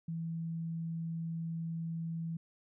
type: tone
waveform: sine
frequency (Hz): 164.81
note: E3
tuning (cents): 0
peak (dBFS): -35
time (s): 0.08-2.37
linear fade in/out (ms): 5
effects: none